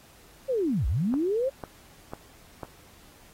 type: linear two-way sweep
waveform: sine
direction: down then up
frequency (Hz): 554.4 to 49.18 to 554.4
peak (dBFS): -23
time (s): 0.48-1.5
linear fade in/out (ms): 20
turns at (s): 0.87
type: click train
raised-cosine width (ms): 1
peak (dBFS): -21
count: 4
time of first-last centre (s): 1.14-2.633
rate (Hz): 2.01
effects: pink hiss -55 dBFS RMS until 3.33 s + AAC 48 kbps